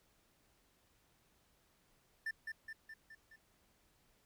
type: tone with echo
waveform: triangle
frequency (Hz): 1780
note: A6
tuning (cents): +20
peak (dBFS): -35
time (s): 2.26-2.31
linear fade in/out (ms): 5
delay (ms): 210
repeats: 5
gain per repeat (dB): -4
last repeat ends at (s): 3.36
effects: pink hiss -73 dBFS RMS until 4.25 s